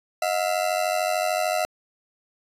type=ring-modulated tone; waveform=40% pulse; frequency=673 Hz; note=E5; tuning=36 cents sharp; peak=-18 dBFS; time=0.22-1.65 s; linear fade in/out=0 ms; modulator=46.7 Hz; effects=resampled to 32000 Hz